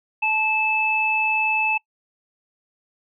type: tone pair together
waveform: sine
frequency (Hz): 870 / 2619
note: A5 / E7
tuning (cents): -20 / -12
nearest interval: octave + perfect fifth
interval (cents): 1908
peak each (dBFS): -24 / -19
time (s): 0.22-1.78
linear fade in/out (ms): 10
effects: noise-tail reverb RT60 0.1 s tail -23 dB re dry